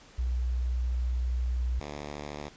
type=tone pair in turn; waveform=sine / 5% pulse; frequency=61.6 / 73.39 Hz; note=B1 / D2; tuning=-4 / -1 cents; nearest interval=minor third; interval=303 cents; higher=second; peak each=-26 dBFS; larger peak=neither; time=0.18-1.8 / 1.8-2.49 s; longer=first; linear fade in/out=10 ms; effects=pink hiss -54 dBFS RMS until 2.56 s + resampled to 16000 Hz